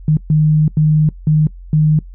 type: tone bursts at uneven times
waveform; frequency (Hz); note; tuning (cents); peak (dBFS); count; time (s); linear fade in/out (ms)
sine; 153.7; D#3; -21; -8; 5; 0.08-0.17 / 0.3-0.68 / 0.77-1.09 / 1.27-1.47 / 1.73-1.99; 2
effects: noise-tail reverb RT60 0.1 s tail -22 dB re dry + added 44 Hz sine -31 dBFS peak until 2.14 s